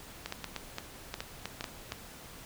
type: clicks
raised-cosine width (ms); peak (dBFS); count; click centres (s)
0.2; -18; 11; 0.26 / 0.324 / 0.443 / 0.563 / 0.784 / 1.141 / 1.205 / 1.456 / 1.609 / 1.642 / 1.921
effects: pink hiss -49 dBFS RMS until 2.45 s